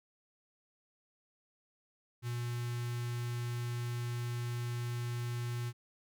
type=tone with notch filter; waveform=square; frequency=120.1 Hz; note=B2; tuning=48 cents flat; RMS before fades=-37 dBFS; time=2.22-5.73 s; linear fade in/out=50 ms; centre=560 Hz; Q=0.69; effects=none